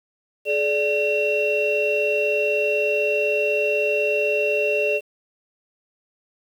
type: tone cluster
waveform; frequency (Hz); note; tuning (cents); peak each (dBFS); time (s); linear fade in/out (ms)
sine; 424.9 / 585 / 2728; G#4 / D5 / F7; +40 / -7 / -41; -22; 0.45-5.01; 50
effects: tanh soft clip ceiling -11 dBFS + 8-bit